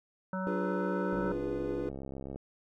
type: harmonic tone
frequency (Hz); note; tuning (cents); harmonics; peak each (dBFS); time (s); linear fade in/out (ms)
187.6; F#3; +24; 1 / 3 / 5 / 7 / 8; -34 / -39 / -41 / -42 / -43; 0.33-1.32; 2
type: chord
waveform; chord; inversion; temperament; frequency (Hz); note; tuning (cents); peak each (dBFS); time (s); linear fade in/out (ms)
triangle; D diminished seventh; none; equal with one note detuned; 293.7 / 349.2 / 409.8 / 493.9; D4 / F4 / Ab4 / Cb5; 0 / 0 / -23 / 0; -36; 0.47-1.89; 0
type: click train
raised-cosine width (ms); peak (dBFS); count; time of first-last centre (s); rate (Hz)
2; -28; 84; 1.13-2.36; 67.5
effects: none